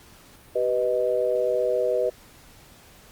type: chord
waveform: sine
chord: G augmented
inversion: none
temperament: equal with one note detuned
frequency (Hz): 386.6 / 493.9 / 622.3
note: G4 / B4 / D#5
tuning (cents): -24 / 0 / 0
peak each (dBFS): -28 / -23 / -25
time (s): 0.55-2.1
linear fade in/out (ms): 10
effects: pink hiss -51 dBFS RMS until 3.11 s + Opus 48 kbps